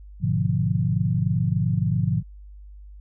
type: chord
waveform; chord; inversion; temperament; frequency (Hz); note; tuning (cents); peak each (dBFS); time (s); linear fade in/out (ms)
sine; G# diminished seventh; none; equal with one note detuned; 103.83 / 123.47 / 146.83 / 174.01; G#2 / B2 / D3 / F3; 0 / 0 / 0 / -6; -25; 0.2-2.23; 50
effects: added 50 Hz sine -40 dBFS peak until 3 s